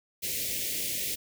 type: band-stop noise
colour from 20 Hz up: white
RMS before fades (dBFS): -32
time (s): 0.22-1.16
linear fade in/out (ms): 20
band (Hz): 580 to 2000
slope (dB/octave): 48
effects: none